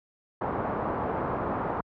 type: low-pass noise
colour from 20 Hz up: white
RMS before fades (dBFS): -30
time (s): 0.41-1.81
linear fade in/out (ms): 5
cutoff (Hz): 1100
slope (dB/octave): 24
effects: high-pass 60 Hz 12 dB/octave